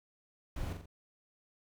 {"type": "noise with echo", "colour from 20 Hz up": "brown", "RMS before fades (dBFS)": -37, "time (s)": [0.56, 0.73], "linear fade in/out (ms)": 5, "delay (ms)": 43, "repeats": 3, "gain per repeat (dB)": -5, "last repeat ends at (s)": 0.859, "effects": []}